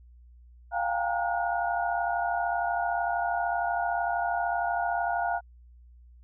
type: tone cluster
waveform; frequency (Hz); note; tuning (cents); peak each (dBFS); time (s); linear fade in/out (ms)
sine; 699 / 777 / 810 / 926 / 1444; F5 / G5 / G#5 / A#5 / F#6; +1 / -16 / -43 / -12 / -43; -28 / -35 / -34 / -35 / -33; 0.71-5.41; 50
effects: added 60 Hz sine -50 dBFS peak until 6.23 s